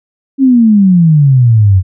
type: exponential sweep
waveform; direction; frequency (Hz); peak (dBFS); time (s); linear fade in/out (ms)
sine; down; 277.2 to 90.2; -3; 0.38-1.83; 50
effects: none